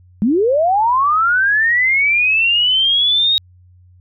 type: linear sweep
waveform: sine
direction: up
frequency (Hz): 192.5 to 3778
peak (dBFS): -11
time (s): 0.22-3.38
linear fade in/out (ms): 0
effects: added 90 Hz sine -44 dBFS peak until 4 s